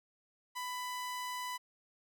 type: tone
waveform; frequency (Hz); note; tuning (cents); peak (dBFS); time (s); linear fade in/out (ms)
sawtooth; 996; B5; +14; -34; 0.55-1.58; 20
effects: none